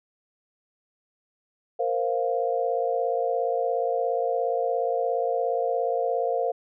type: chord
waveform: sine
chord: Bb suspended second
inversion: none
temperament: equal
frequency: 466.2 / 523.3 / 698.5 Hz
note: Bb4 / C5 / F5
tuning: 0 / 0 / 0 cents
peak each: -27 dBFS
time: 1.79-6.52 s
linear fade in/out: 10 ms
effects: none